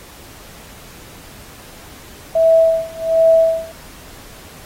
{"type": "tone with tremolo", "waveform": "sine", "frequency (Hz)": 653, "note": "E5", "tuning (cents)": -17, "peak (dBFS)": -7, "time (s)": [2.35, 3.72], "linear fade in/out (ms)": 5, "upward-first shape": "sine", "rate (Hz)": 1.3, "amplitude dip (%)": 95, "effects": ["pink hiss -40 dBFS RMS until 4.65 s", "AAC 48 kbps"]}